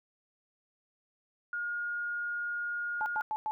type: tone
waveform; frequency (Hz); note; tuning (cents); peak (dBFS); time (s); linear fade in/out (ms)
sine; 1427; F6; +37; -32; 1.53-3.22; 2
type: tone bursts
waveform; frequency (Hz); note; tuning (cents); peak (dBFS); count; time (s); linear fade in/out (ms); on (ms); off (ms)
sine; 864; A5; -32; -30; 4; 3.01-3.51; 0; 50; 100
effects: none